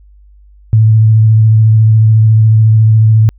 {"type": "tone with vibrato", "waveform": "sine", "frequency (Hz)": 110, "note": "A2", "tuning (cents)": 0, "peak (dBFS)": -3, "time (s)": [0.73, 3.29], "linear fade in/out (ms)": 0, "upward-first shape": "triangle", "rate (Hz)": 14, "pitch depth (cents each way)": 27, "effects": ["added 50 Hz sine -38 dBFS peak until 3.38 s"]}